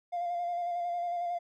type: tone with vibrato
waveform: triangle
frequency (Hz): 698.5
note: F5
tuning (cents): 0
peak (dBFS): -27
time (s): 0.12-1.39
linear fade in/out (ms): 20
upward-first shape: square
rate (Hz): 11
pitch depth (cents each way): 21
effects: tanh soft clip ceiling -27 dBFS